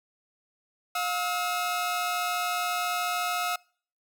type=tone pair together; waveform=sawtooth; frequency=711.1 / 1288 Hz; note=F5 / E6; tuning=+31 / -41 cents; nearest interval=minor seventh; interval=1028 cents; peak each=-26 / -26 dBFS; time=0.95-3.56 s; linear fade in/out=5 ms; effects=noise-tail reverb RT60 0.5 s tail -26 dB re dry

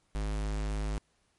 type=tone; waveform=square; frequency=51.91 Hz; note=G#1; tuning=in tune; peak=-31 dBFS; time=0.15-0.98 s; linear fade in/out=0 ms; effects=pink hiss -72 dBFS RMS until 1.38 s + MP3 48 kbps

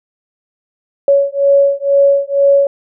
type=beating tone pair; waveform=sine; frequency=558 / 560.1 Hz; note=C#5 / C#5; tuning=+11 / +18 cents; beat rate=2.1 Hz; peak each=-11 dBFS; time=1.08-2.67 s; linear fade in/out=2 ms; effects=none

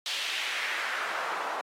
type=noise with band-pass filter sweep; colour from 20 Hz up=pink; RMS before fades=-33 dBFS; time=0.06-1.61 s; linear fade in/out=0 ms; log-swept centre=3600 to 900 Hz; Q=2; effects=high-pass 400 Hz 12 dB/octave + AAC 48 kbps

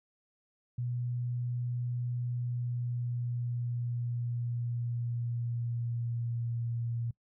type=tone with pitch glide; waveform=sine; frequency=122 to 117.5 Hz; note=B2 to A#2; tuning=-21 to +14 cents; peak=-31 dBFS; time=0.78-7.11 s; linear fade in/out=5 ms; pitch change=-65 cents; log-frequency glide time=2.27-6.6 s; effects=noise-tail reverb RT60 0.1 s tail -23 dB re dry

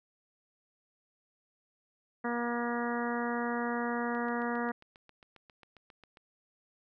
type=harmonic tone; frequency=238.3 Hz; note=A#3; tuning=38 cents sharp; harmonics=1 / 2 / 3 / 4 / 5 / 6 / 7 / 8; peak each=-34 / -37 / -39 / -40 / -41 / -42 / -42 / -43 dBFS; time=2.24-4.72 s; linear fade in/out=10 ms
type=click train; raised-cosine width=0.3 ms; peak=-38 dBFS; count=16; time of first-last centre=4.15-6.172 s; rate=7.42 Hz
effects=none

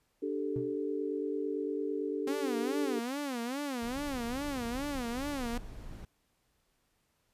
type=chord; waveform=sine; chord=D suspended fourth; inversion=none; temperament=just; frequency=293.7 / 391.6 / 440.5 Hz; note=D4 / G4 / A4; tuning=0 / -2 / +2 cents; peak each=-36 dBFS; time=0.22-3 s; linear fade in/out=10 ms
type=tone with exponential decay; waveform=triangle; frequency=127.7 Hz; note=C3; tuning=42 cents flat; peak=-30 dBFS; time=0.56-0.79 s; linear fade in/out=2 ms; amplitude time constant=49 ms
type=tone with vibrato; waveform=sawtooth; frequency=260.6 Hz; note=C4; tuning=7 cents flat; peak=-30 dBFS; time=2.27-5.58 s; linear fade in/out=5 ms; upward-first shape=sine; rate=2.4 Hz; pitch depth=200 cents each way
type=noise; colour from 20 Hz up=brown; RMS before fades=-44 dBFS; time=3.82-6.05 s; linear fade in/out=2 ms
effects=pink hiss -75 dBFS RMS until 7.33 s + resampled to 32000 Hz

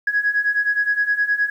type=beating tone pair; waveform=sine; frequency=1661.2 / 1670.8 Hz; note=G#6 / G#6; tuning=0 / +10 cents; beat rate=9.6 Hz; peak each=-21 / -18 dBFS; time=0.07-1.5 s; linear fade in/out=5 ms; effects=tanh soft clip ceiling -9 dBFS + 9-bit

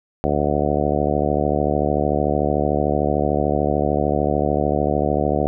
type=harmonic tone; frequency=73.42 Hz; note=D2; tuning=in tune; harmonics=1 / 2 / 3 / 4 / 5 / 6 / 7 / 8 / 9 / 10; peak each=-26 / -26 / -26 / -26 / -26 / -26 / -26 / -26 / -26 / -26 dBFS; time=0.24-5.47 s; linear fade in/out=0 ms; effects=none

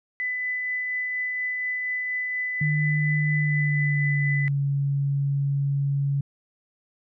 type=tone with tremolo; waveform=sine; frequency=2000 Hz; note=B6; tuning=21 cents sharp; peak=-24 dBFS; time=0.2-4.48 s; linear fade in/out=0 ms; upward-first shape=triangle; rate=4.2 Hz; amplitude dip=25%
type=tone with pitch glide; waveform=sine; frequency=151 to 140.08 Hz; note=D3 to C#3; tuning=+48 to +18 cents; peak=-21 dBFS; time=2.61-6.21 s; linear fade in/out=5 ms; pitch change=-130 cents; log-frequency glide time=3.27-4.6 s
effects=none

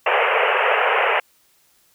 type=band-pass noise; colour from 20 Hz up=pink; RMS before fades=-18 dBFS; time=0.06-1.2 s; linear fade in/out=5 ms; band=420 to 2900 Hz; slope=96 dB/octave; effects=white hiss -59 dBFS RMS until 1.94 s

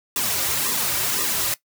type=noise with flanger; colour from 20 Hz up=white; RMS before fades=-23 dBFS; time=0.16-1.54 s; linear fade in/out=2 ms; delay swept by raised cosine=1.3 to 4.6 ms; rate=1.9 Hz; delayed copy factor=-0.9; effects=noise-tail reverb RT60 0.1 s tail -17 dB re dry

